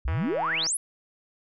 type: exponential sweep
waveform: sine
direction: up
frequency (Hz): 52 to 11460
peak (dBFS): -24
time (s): 0.05-0.77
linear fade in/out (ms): 5
type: click train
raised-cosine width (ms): 0.5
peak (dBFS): -22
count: 96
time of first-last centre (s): 0.08-0.666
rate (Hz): 162
effects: none